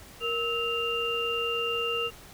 sine tone cluster, 466.1 / 1294 / 2789 Hz, A#4 / E6 / F7, 0 / -32 / -3 cents, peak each -31 / -34 / -29 dBFS, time 0.2-2.11 s, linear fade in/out 50 ms, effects pink hiss -49 dBFS RMS until 2.33 s

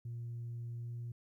sine tone with pitch glide, 118.1 to 118.85 Hz, A#2 to A#2, +23 to +34 cents, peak -38 dBFS, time 0.05-1.12 s, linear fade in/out 5 ms, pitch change +11 cents, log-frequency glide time 0.8-0.9 s, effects tanh soft clip ceiling -37 dBFS + 13-bit

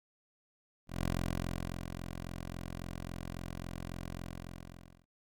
10% pulse tone with ADSR envelope, 43.65 Hz, F1, in tune, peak -23 dBFS, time 0.87-5.06 s, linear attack 170 ms, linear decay 820 ms, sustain -9 dB, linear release 900 ms, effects Opus 48 kbps

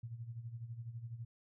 sine tone with tremolo, 116.54 Hz, A#2, in tune, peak -40 dBFS, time 0.03-1.25 s, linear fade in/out 5 ms, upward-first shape sine, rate 12 Hz, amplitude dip 70%, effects none

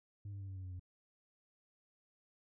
sine tone with pitch steps, 101.2 / 99.29 / 97.41 / 95.58 / 93.77 / 92 / 90.26 Hz, G#2 / G2 / G2 / G2 / F#2 / F#2 / F#2, -44 / +23 / -10 / -43 / +24 / -9 / -42 cents, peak -40 dBFS, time 0.25-0.796 s, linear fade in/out 5 ms, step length 78 ms, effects tanh soft clip ceiling -42 dBFS

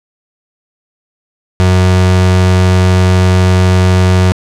35% pulse tone, 92 Hz, F#2, 9 cents flat, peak -4 dBFS, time 1.6-4.32 s, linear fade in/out 0 ms, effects low-pass 8000 Hz 12 dB/octave

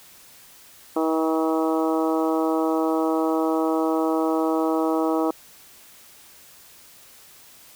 harmonic tone, 160 Hz, D#3, 49 cents sharp, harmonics 2 / 3 / 4 / 5 / 6 / 7 / 8, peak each -22 / -26 / -28 / -30 / -32 / -33 / -34 dBFS, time 0.96-5.31 s, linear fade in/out 5 ms, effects white hiss -49 dBFS RMS until 7.75 s

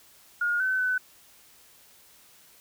sine tone with pitch steps, 1428 / 1522 / 1506 Hz, F6 / F#6 / F#6, +38 / +48 / +30 cents, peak -23 dBFS, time 0.41-0.98 s, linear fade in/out 5 ms, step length 190 ms, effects white hiss -56 dBFS RMS until 2.6 s

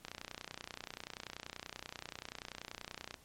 click train, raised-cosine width 0.2 ms, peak -25 dBFS, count 95, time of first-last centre 0.05-3.142 s, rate 30.4 Hz, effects pink hiss -63 dBFS RMS until 3.24 s + MP3 64 kbps

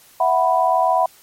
sine chord, E suspended second, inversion none, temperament equal, 659.3 / 740 / 987.8 Hz, E5 / F#5 / B5, 0 / 0 / 0 cents, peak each -19 / -17 / -18 dBFS, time 0.2-1.06 s, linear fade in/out 5 ms, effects white hiss -49 dBFS RMS until 1.22 s + MP3 64 kbps

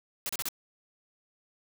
white noise bursts, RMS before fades -33 dBFS, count 4, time 0.26-0.487 s, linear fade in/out 0 ms, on 32 ms, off 33 ms, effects none

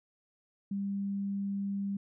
sine tone, 198.7 Hz, G3, 24 cents sharp, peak -31 dBFS, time 0.71-1.97 s, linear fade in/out 5 ms, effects none

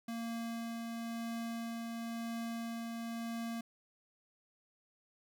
square tone with tremolo, 230.7 Hz, A#3, 18 cents flat, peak -38 dBFS, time 0.08-3.61 s, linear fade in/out 5 ms, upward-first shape triangle, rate 0.97 Hz, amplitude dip 25%, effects none

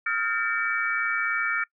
sine tone cluster, 1276 / 1399 / 1591 / 1802 / 2284 Hz, D#6 / F6 / G6 / A6 / D7, +43 / +3 / +25 / +41 / -49 cents, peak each -34 / -28 / -37 / -29 / -29 dBFS, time 0.06-1.64 s, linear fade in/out 5 ms, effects noise-tail reverb RT60 0.1 s tail -23 dB re dry

